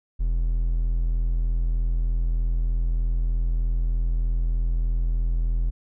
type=tone; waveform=triangle; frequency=41.62 Hz; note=E1; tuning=17 cents sharp; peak=-18 dBFS; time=0.19-5.71 s; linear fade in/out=20 ms; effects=none